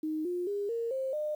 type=tone with pitch steps; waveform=sine; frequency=311.1 / 355.3 / 405.8 / 463.4 / 529.3 / 604.5 Hz; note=D#4 / F4 / G#4 / A#4 / C5 / D5; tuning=0 / +30 / -40 / -10 / +20 / +50 cents; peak=-30 dBFS; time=0.03-1.35 s; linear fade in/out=5 ms; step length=220 ms; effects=10-bit